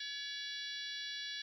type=harmonic tone with a mistuned harmonic; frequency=567 Hz; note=C#5; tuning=39 cents sharp; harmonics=3 / 4 / 5 / 6 / 7 / 8 / 9 / 10; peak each=-46 / -53 / -53 / -45 / -46 / -51 / -55 / -56 dBFS; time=0-1.42 s; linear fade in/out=5 ms; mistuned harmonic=5; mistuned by=+16 cents; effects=12-bit